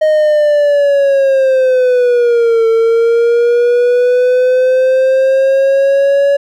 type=linear two-way sweep; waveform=triangle; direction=down then up; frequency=623 to 450.7 to 565 Hz; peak=-5 dBFS; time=0.01-6.37 s; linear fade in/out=10 ms; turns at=2.67 s; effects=none